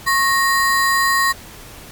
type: ring-modulated tone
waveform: square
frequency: 1480 Hz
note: F#6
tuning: in tune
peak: -11 dBFS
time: 0.06-1.33 s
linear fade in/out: 20 ms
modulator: 391 Hz
effects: pink hiss -38 dBFS RMS until 1.91 s + MP3 96 kbps